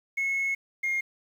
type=tone pair in turn; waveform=sine; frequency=2184 / 2132 Hz; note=C#7 / C7; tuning=-26 / +32 cents; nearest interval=unison; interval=42 cents; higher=first; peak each=-23 dBFS; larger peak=neither; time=0.17-0.55 / 0.83-1.01 s; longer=first; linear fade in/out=10 ms; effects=tanh soft clip ceiling -23 dBFS + 9-bit